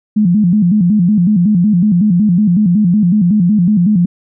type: tone with vibrato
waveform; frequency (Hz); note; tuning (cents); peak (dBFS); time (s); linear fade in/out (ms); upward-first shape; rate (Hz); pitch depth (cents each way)
sine; 192.2; G3; -34; -7; 0.16-4.06; 10; square; 5.4; 170
effects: none